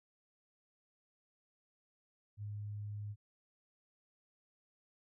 sine tone, 103.83 Hz, G#2, in tune, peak -40 dBFS, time 2.37-3.16 s, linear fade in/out 50 ms, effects none

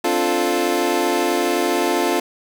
25% pulse chord, D minor seventh, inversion third, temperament equal, 261.6 / 293.7 / 349.2 / 440 Hz, C4 / D4 / F4 / A4, 0 / 0 / 0 / 0 cents, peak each -22 / -21 / -16 / -20 dBFS, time 0.04-2.2 s, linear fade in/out 5 ms, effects 7-bit

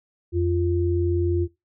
sine tone pair together, 86.9 / 347.6 Hz, F2 / F4, -8 / -8 cents, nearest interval 2 octaves, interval 2400 cents, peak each -22 dBFS, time 0.32-1.48 s, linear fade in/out 50 ms, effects noise-tail reverb RT60 0.2 s tail -17 dB re dry

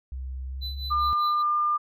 sine tone with pitch glide, 65 to 69.67 Hz, C2 to C#2, -11 to +9 cents, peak -31 dBFS, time 0.12-1.13 s, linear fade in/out 0 ms, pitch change +120 cents, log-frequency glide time 0.45-0.9 s
triangle tone with tremolo, 4002 Hz, B7, 22 cents sharp, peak -30 dBFS, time 0.61-1.43 s, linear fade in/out 20 ms, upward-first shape triangle, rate 5 Hz, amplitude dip 90%
sine tone, 1201 Hz, D6, 38 cents sharp, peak -21 dBFS, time 0.9-1.78 s, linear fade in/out 20 ms
effects none

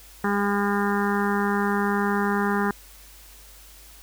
harmonic tone, 202.3 Hz, G#3, 45 cents flat, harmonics 1 / 2 / 4 / 5 / 6 / 7 / 8 / 9, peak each -24 / -27 / -30 / -31 / -32 / -32 / -33 / -34 dBFS, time 0.24-2.71 s, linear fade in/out 2 ms, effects added 50 Hz sine -49 dBFS peak until 4.02 s + white hiss -49 dBFS RMS until 4.02 s

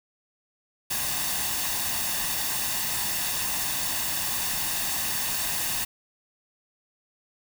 white noise with comb filter, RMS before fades -28 dBFS, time 0.9-5.85 s, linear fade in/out 10 ms, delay 1.1 ms, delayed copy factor +0.55, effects none

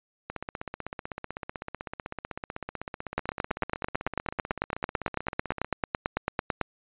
two click trains, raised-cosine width 0.5 ms, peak -10 / -19 dBFS, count 32 / 86, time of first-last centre 3.18-6.613 / 0.3-5.646 s, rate 9.03 / 15.9 Hz, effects resampled to 8000 Hz

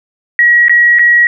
sine tone with dropouts, 1910 Hz, A#6, 42 cents sharp, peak -4 dBFS, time 0.39-1.27 s, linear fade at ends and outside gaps 1 ms, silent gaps 0.683-0.695 / 0.987-0.993 s, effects none

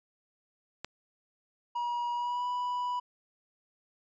click, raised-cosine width 0.2 ms, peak -19 dBFS, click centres 0.846 s
triangle tone with pitch glide, 959 to 984.3 Hz, A#5 to B5, +49 to -6 cents, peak -28 dBFS, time 1.75-3 s, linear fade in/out 10 ms, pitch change +45 cents, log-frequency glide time 2.13-2.46 s
effects resampled to 16000 Hz

